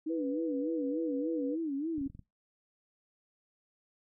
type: tone with vibrato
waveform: sine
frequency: 301.2 Hz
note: D4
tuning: 44 cents sharp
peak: -31 dBFS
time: 0.06-2.08 s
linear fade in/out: 10 ms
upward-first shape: sine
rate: 3.4 Hz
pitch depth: 170 cents each way
type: tone with pitch glide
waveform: sine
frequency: 493.9 to 490.2 Hz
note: B4 to B4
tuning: 0 to -13 cents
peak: -35 dBFS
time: 0.09-1.56 s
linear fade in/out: 20 ms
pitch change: -13 cents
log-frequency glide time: 0.25-0.67 s
type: clicks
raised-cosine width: 5 ms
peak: -36 dBFS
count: 6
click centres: 1.981 / 2.013 / 2.062 / 2.1 / 2.15 / 2.193 s
effects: noise-tail reverb RT60 0.2 s tail -19 dB re dry